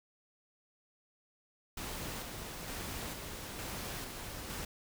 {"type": "noise with tremolo", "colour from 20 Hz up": "pink", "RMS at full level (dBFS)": -41, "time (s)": [1.77, 4.65], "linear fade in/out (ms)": 5, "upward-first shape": "square", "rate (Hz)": 1.1, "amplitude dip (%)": 30, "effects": []}